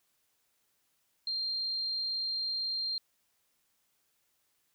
sine tone, 4186 Hz, C8, in tune, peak -31 dBFS, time 1.27-2.98 s, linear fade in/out 2 ms, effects white hiss -75 dBFS RMS until 4.74 s

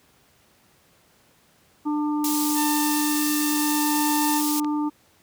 harmonic tone, 298.5 Hz, D4, 28 cents sharp, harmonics 1 / 3 / 4, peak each -22 / -31 / -36 dBFS, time 1.85-4.9 s, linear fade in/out 20 ms
pink high-pass noise, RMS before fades -28 dBFS, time 2.24-4.6 s, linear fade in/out 2 ms, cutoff 5800 Hz, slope 12 dB/octave
sawtooth tone, 896 Hz, A5, 31 cents sharp, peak -24 dBFS, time 2.54-4.42 s, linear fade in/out 50 ms
click, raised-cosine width 0.2 ms, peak -19 dBFS, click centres 4.646 s
effects pink hiss -59 dBFS RMS until 5.22 s + high-pass 80 Hz 12 dB/octave

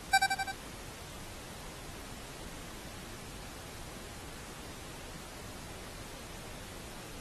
25% pulse tone with echo, 777 Hz, G5, 16 cents flat, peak -16 dBFS, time 0.13-0.18 s, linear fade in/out 10 ms, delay 85 ms, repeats 4, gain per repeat -4 dB, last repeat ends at 0.52 s, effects pink hiss -47 dBFS RMS until 7.2 s + AAC 32 kbps

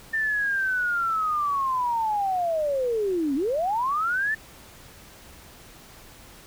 sine linear two-way sweep, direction down then up, 1798 to 261.2 to 1798 Hz, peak -22 dBFS, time 0.13-4.35 s, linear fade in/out 10 ms, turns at 3.35 s, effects pink hiss -48 dBFS RMS until 6.46 s

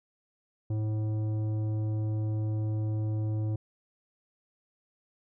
sine tone with tanh clipping, 107.9 Hz, A2, 33 cents flat, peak -29 dBFS, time 0.7-3.56 s, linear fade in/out 5 ms, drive 11 dB, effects none

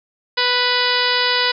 harmonic tone, 493.9 Hz, B4, in tune, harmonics 1 / 2 / 3 / 4 / 5 / 6 / 7 / 8 / 9 / 10, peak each -25 / -23 / -23 / -23 / -28 / -24 / -26 / -23 / -26 / -24 dBFS, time 0.37-1.52 s, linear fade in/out 10 ms, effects none

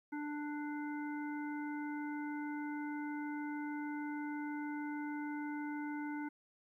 harmonic tone, 295.6 Hz, D4, 11 cents sharp, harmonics 1 / 3 / 5 / 7, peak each -39 / -47 / -49 / -53 dBFS, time 0.12-6.29 s, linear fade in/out 10 ms, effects 13-bit

